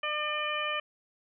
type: harmonic tone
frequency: 601 Hz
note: D5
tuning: 40 cents sharp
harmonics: 1 / 2 / 3 / 4 / 5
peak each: -37 / -34 / -37 / -35 / -36 dBFS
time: 0.03-0.8 s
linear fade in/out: 5 ms
effects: none